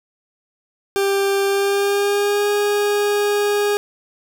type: tone with pitch glide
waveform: 40% pulse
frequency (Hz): 395.2 to 411.5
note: G4 to G#4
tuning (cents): +14 to -16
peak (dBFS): -15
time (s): 0.96-3.77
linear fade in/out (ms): 0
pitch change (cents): +70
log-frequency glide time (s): 1.46-2.49
effects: none